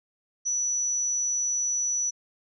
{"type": "tone", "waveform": "sine", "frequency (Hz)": 5920, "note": "F#8", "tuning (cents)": 0, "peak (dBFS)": -24, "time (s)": [0.45, 2.11], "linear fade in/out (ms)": 20, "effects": []}